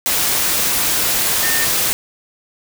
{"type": "tone in noise", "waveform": "sine", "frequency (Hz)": 1817, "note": "A#6", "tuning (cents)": -45, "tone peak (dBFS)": -21, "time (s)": [1.43, 1.65], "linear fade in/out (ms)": 0, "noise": "white", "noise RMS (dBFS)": -17, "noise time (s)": [0.06, 1.93], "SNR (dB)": -7, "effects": []}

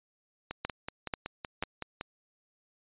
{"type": "two click trains", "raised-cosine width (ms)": 0.3, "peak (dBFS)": [-20, -15], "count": [9, 3], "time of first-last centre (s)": [[0.51, 2.011], [0.65, 1.626]], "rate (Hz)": [5.33, 2.05], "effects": ["resampled to 8000 Hz"]}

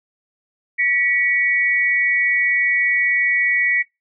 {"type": "tone pair together", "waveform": "sine", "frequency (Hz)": [1941.7, 2240], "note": ["B6", "C#7"], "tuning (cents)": [-30, 18], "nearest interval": "major second", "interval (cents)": 248, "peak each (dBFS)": -18, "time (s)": [0.78, 3.83], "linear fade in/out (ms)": 20, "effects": ["noise-tail reverb RT60 0.2 s tail -20 dB re dry"]}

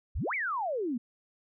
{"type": "exponential two-way sweep", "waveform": "sine", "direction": "up then down", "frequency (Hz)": [45.46, 2370, 222.2], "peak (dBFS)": -29, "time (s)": [0.15, 0.98], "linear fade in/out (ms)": 10, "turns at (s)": 0.34, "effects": []}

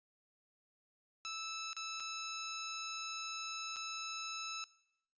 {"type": "tone with dropouts", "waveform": "10% pulse", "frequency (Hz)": 1313, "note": "E6", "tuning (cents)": -7, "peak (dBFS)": -32, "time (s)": [1.25, 4.64], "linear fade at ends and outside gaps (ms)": 0, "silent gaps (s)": [[1.731, 1.766], [1.999, 2.004], [3.761, 3.767]], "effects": ["noise-tail reverb RT60 0.9 s tail -23 dB re dry", "resampled to 16000 Hz"]}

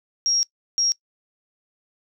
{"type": "tone bursts at uneven times", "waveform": "sine", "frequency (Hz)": 5600, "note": "F8", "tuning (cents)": 4, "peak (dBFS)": -18, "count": 2, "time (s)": [[0.26, 0.43], [0.78, 0.92]], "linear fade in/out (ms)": 0, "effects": ["noise-tail reverb RT60 0.1 s tail -22 dB re dry"]}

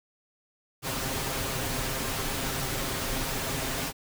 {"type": "noise with comb filter", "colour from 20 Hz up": "pink", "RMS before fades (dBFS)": -31, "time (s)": [0.82, 3.93], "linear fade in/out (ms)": 50, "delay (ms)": 7.5, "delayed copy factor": 0.55, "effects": []}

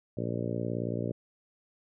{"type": "harmonic tone", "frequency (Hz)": 58.5, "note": "A#1", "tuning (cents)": 7, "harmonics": [2, 3, 4, 5, 6, 7, 8, 9, 10], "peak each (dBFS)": [-35, -37, -38, -39, -40, -40, -41, -42, -42], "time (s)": [0.17, 1.12], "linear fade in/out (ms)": 5, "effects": []}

